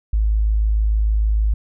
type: tone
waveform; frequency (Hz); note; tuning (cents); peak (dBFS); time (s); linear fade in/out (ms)
sine; 53.3; G#1; +46; -14; 0.13-1.54; 5
effects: none

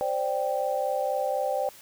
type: chord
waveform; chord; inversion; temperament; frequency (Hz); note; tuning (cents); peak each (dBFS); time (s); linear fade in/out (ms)
sine; C suspended second; none; equal; 523.3 / 587.3 / 784; C5 / D5 / G5; 0 / 0 / 0; -29; 0.01-1.69; 0
effects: white hiss -50 dBFS RMS until 1.81 s

